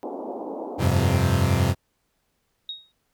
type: band-pass noise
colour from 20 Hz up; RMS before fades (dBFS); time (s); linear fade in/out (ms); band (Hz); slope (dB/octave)
pink; -33; 0.03-1.16; 0; 240 to 900; 48
type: chord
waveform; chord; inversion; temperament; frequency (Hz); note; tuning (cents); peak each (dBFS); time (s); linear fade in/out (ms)
35% pulse; F suspended second; none; equal; 87.31 / 98 / 130.81; F2 / G2 / C3; 0 / 0 / 0; -21; 0.78-1.75; 50
type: tone with exponential decay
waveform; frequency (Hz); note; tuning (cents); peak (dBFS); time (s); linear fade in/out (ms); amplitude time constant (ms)
sine; 3761; A#7; +15; -27; 2.69-2.92; 2; 50
effects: pink hiss -72 dBFS RMS until 3.13 s